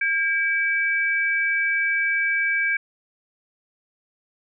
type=tone pair together; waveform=sine; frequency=1612.3 / 2300 Hz; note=G6 / D7; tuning=+48 / -37 cents; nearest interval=tritone; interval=615 cents; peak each=-22 dBFS; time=0.01-2.77 s; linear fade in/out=5 ms; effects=none